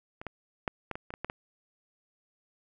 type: clicks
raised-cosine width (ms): 0.5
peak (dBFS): -26 / -21 / -14 / -19 / -22 / -25 / -22 / -18 / -20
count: 9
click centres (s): 0.215 / 0.267 / 0.678 / 0.913 / 0.955 / 1.105 / 1.139 / 1.246 / 1.299
effects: none